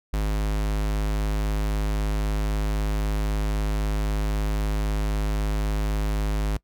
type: tone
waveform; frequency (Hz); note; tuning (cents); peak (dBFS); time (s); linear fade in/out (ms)
square; 51.91; G#1; 0; -23; 0.13-6.57; 5
effects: noise-tail reverb RT60 0.1 s tail -22 dB re dry